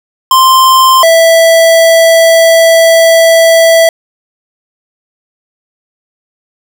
square tone pair in turn, 1046 / 658.9 Hz, C6 / E5, -1 / -1 cents, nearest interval minor sixth, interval 800 cents, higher first, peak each -3 dBFS, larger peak neither, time 0.31-1.03 / 1.03-3.89 s, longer second, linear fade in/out 2 ms, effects none

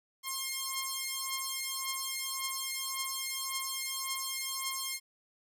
5% pulse beating tone pair, 1066 / 1067.8 Hz, C6 / C6, +32 / +35 cents, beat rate 1.8 Hz, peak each -25 dBFS, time 0.23-5 s, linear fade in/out 50 ms, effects none

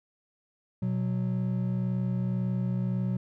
triangle tone pair together, 123.12 / 185 Hz, B2 / F#3, -5 / 0 cents, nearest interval perfect fifth, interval 705 cents, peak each -27 dBFS, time 0.82-3.17 s, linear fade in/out 5 ms, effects none

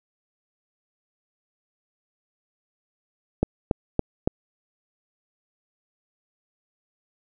click train, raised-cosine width 2 ms, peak -6 dBFS, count 4, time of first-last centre 3.43-4.275 s, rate 3.55 Hz, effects none

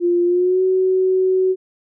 sine tone with pitch glide, 349.2 to 374.3 Hz, F4 to F#4, 0 to +20 cents, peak -13 dBFS, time 0-1.56 s, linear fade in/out 50 ms, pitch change +120 cents, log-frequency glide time 0.25-0.62 s, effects none

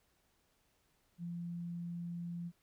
sine tone, 172 Hz, F3, 26 cents flat, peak -39 dBFS, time 1.18-2.52 s, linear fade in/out 50 ms, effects pink hiss -75 dBFS RMS until 2.62 s

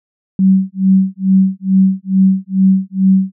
sine tone with tremolo, 190.7 Hz, G3, 47 cents flat, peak -5 dBFS, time 0.39-3.32 s, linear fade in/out 2 ms, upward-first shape sine, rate 2.3 Hz, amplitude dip 100%, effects none

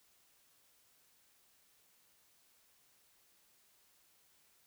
silence, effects white hiss -70 dBFS RMS until 4.66 s

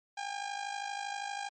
sawtooth tone with amplitude modulation, 806 Hz, G5, 48 cents sharp, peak -29 dBFS, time 0.17-1.49 s, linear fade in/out 10 ms, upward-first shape sine, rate 52.6 Hz, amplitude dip 70%, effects MP3 32 kbps

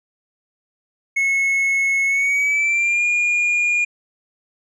triangle tone with pitch glide, 2187 to 2427 Hz, C#7 to D#7, -24 to -44 cents, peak -14 dBFS, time 1.16-3.85 s, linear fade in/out 10 ms, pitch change +180 cents, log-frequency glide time 2.06-3.05 s, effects resampled to 24000 Hz

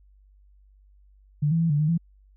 sine tone with pitch steps, 147.8 / 164.8 / 165.9 / 146.3 / 152.6 / 167.5 Hz, D3 / E3 / E3 / D3 / D#3 / E3, +11 / 0 / +11 / -6 / -33 / +28 cents, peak -19 dBFS, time 1.42-1.978 s, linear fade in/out 10 ms, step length 93 ms, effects added 49 Hz sine -53 dBFS peak until 2.36 s

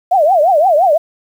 sine tone with vibrato, 676 Hz, E5, 43 cents sharp, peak -7 dBFS, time 0.11-0.98 s, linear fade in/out 10 ms, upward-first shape triangle, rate 5.8 Hz, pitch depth 300 cents each way, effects 7-bit

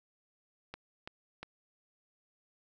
clicks, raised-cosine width 0.3 ms, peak -26 dBFS, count 3, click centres 0.74 / 1.075 / 1.43 s, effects none

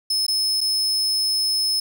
40% pulse tone with dropouts, 5200 Hz, E8, 24 cents flat, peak -18 dBFS, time 0.1-1.8 s, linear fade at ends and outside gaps 5 ms, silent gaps 0.266-0.281 / 0.607-0.612 s, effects none

